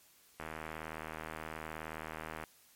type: click train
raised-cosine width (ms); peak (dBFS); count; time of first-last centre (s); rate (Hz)
0.5; -26; 162; 0.4-2.438; 79
effects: white hiss -64 dBFS RMS until 2.75 s + MP3 64 kbps